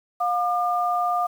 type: tone pair together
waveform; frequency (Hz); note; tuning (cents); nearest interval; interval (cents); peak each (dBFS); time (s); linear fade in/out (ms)
sine; 711 / 1203.4; F5 / D6; +31 / +42; major sixth; 911; -22 / -24; 0.2-1.27; 10
effects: 8-bit